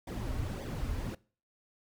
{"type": "noise with flanger", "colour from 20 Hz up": "brown", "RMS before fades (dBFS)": -36, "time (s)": [0.07, 1.15], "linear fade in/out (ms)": 5, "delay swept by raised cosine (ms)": [0.72, 6.02], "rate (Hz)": 1.8, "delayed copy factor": -0.75, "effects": ["noise-tail reverb RT60 0.4 s tail -22 dB re dry"]}